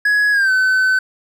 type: tone with pitch glide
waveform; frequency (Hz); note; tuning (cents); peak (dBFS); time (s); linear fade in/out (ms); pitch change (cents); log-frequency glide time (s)
triangle; 1676 to 1519.2; G#6 to F#6; +15 to +45; -10; 0.05-0.99; 5; -170; 0.32-0.51
effects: none